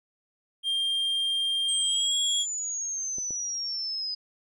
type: tone with pitch glide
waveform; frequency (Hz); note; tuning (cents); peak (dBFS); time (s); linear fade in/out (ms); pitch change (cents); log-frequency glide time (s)
triangle; 3196 to 3326; G7 to G#7; +33 to +2; -23; 0.63-2.46; 50; +69; 1.81-2.16
type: exponential sweep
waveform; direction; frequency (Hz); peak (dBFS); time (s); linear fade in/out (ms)
sine; down; 8330 to 4978; -29; 1.68-4.15; 10
type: clicks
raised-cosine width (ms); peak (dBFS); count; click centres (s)
2; -30; 2; 3.184 / 3.307
effects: none